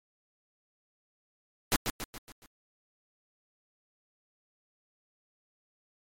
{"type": "noise with echo", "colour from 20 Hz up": "pink", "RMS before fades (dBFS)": -25, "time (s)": [1.72, 1.76], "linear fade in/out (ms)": 0, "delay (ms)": 140, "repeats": 5, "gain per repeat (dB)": -6, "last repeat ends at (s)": 2.46, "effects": ["MP3 64 kbps"]}